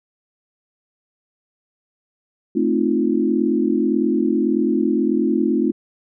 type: chord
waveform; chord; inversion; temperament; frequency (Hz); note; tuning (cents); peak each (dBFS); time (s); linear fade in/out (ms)
sine; F dominant seventh; first; equal; 220 / 261.6 / 311.1 / 349.2; A3 / C4 / Eb4 / F4; 0 / 0 / 0 / 0; -21; 2.55-5.72; 10
effects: none